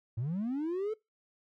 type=linear sweep; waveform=triangle; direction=up; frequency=103.83 to 446.2 Hz; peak=-28 dBFS; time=0.17-0.94 s; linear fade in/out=10 ms; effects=noise-tail reverb RT60 0.2 s tail -24 dB re dry + tanh soft clip ceiling -26 dBFS